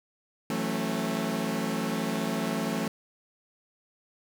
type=chord; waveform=sawtooth; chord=F# minor seventh; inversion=third; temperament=equal with one note detuned; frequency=164.81 / 185 / 220 / 270.7 Hz; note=E3 / F#3 / A3 / C#4; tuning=0 / 0 / 0 / -41 cents; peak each=-31 / -31 / -27 / -30 dBFS; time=0.5-2.88 s; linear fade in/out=2 ms; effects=none